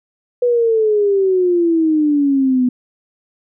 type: exponential sweep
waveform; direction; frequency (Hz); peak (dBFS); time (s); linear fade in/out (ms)
sine; down; 493.6 to 246.9; -11; 0.42-2.69; 5
effects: none

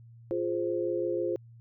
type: chord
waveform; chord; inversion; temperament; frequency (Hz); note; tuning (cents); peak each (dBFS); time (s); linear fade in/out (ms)
sine; F minor; none; equal; 349.2 / 415.3 / 523.3; F4 / Ab4 / C5; 0 / 0 / 0; -30 / -34 / -32; 0.31-1.36; 0
effects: added 116 Hz sine -49 dBFS peak until 1.6 s

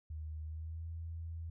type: tone with pitch glide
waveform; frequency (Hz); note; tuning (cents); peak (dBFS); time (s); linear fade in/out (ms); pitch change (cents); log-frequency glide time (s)
sine; 77.78 to 82.41; D#2 to E2; 0 to 0; -40; 0.1-1.5; 5; +100; 0.44-0.87
effects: none

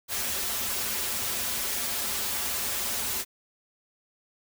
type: noise with comb filter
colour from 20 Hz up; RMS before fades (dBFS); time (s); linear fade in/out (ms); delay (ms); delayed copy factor
white; -30; 0.08-3.25; 50; 6.4; -0.95
effects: none

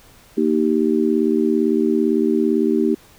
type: harmonic tone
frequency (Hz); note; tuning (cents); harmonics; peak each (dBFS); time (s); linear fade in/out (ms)
77.78; D#2; 0; 3 / 4 / 5; -19 / -19 / -19; 0.37-2.95; 10
effects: pink hiss -49 dBFS RMS until 3.18 s

